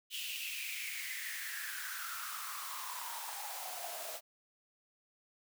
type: noise with high-pass filter sweep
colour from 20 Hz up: white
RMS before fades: -42 dBFS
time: 0.1-4.21 s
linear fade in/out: 50 ms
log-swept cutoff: 3000 to 600 Hz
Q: 7.4
effects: none